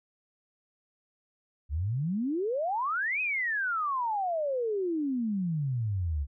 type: exponential two-way sweep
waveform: sine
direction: up then down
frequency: 66.9 to 2565 to 66.9 Hz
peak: -27 dBFS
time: 1.69-6.27 s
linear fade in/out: 50 ms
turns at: 3.21 s
effects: none